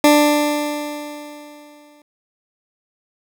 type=tone with exponential decay; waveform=20% pulse; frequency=295.5 Hz; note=D4; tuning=11 cents sharp; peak=-3 dBFS; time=0.04-2.02 s; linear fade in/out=2 ms; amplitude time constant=430 ms; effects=none